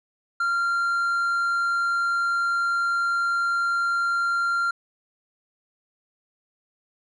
triangle tone, 1385 Hz, F6, 15 cents flat, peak -19 dBFS, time 0.4-4.71 s, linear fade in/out 5 ms, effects resampled to 24000 Hz

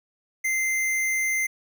square tone, 2081 Hz, C7, 10 cents flat, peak -23 dBFS, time 0.44-1.47 s, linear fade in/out 10 ms, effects none

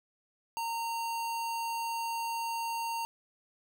square tone, 921 Hz, A#5, 21 cents flat, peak -33 dBFS, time 0.57-3.05 s, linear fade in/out 0 ms, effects none

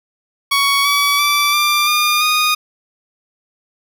15% pulse tone with pitch steps, 1118 / 1140.2 / 1162.8 / 1185.8 / 1209.4 / 1233.4 Hz, C#6 / C#6 / D6 / D6 / D#6 / D#6, +14 / +48 / -18 / +16 / -50 / -16 cents, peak -6 dBFS, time 0.51-2.55 s, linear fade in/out 10 ms, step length 340 ms, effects none

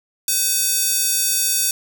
square tone with high-pass filter, 511 Hz, C5, 41 cents flat, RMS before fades -19 dBFS, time 0.28-1.71 s, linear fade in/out 2 ms, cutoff 6900 Hz, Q 1, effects none

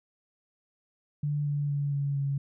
sine tone with pitch steps, 146.7 / 144.85 / 143.02 / 141.21 / 139.43 Hz, D3 / D3 / D3 / C#3 / C#3, -2 / -24 / -46 / +32 / +10 cents, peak -26 dBFS, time 1.23-2.38 s, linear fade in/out 5 ms, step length 230 ms, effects none

